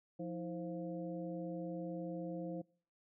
harmonic tone with a mistuned harmonic, 174.61 Hz, F3, in tune, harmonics 1 / 2 / 3 / 4, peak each -43 / -44 / -45 / -53 dBFS, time 0.19-2.62 s, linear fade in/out 10 ms, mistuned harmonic 2, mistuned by -130 cents, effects noise-tail reverb RT60 0.5 s tail -25 dB re dry

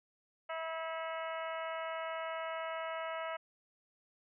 harmonic tone with a mistuned harmonic, 324.6 Hz, E4, 27 cents flat, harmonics 2 / 3 / 4 / 5 / 6 / 7 / 8 / 9, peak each -40 / -45 / -43 / -49 / -50 / -49 / -54 / -53 dBFS, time 0.49-3.37 s, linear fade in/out 10 ms, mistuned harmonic 7, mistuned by -70 cents, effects none

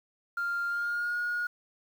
sine tone with pitch glide, 1396.9 to 1439.5 Hz, F6 to F#6, 0 to -48 cents, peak -27 dBFS, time 0.37-1.47 s, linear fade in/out 5 ms, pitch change +52 cents, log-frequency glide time 0.68-1.18 s, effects tanh soft clip ceiling -25 dBFS + 9-bit

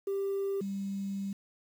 sine tone pair in turn, 393.9 / 196.95 Hz, G4 / G3, +8 / +8 cents, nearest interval octave, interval 1200 cents, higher first, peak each -28 / -32 dBFS, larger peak first, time 0.07-0.61 / 0.61-1.33 s, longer second, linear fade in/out 5 ms, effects tanh soft clip ceiling -26 dBFS + 9-bit

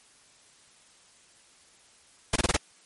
pink noise bursts, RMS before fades -23 dBFS, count 5, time 2.33-2.567 s, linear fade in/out 5 ms, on 29 ms, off 23 ms, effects white hiss -58 dBFS RMS until 2.85 s + MP3 48 kbps

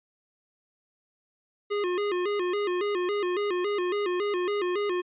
square tone with vibrato, 383.9 Hz, G4, 36 cents flat, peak -26 dBFS, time 1.7-5.02 s, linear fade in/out 20 ms, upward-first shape square, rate 3.6 Hz, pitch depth 120 cents each way, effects resampled to 8000 Hz

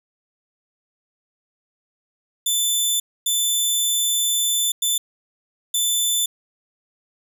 15% pulse tone bursts at uneven times, 3520 Hz, A7, in tune, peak -11 dBFS, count 4, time 2.46-3 / 3.26-4.72 / 4.82-4.98 / 5.74-6.26 s, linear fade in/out 5 ms, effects none

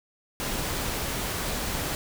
pink noise, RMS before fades -30 dBFS, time 0.4-1.95 s, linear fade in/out 0 ms, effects none

